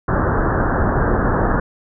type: low-pass noise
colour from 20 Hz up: pink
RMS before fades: -17 dBFS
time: 0.08-1.6 s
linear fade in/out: 5 ms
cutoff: 1700 Hz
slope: 96 dB/octave
effects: none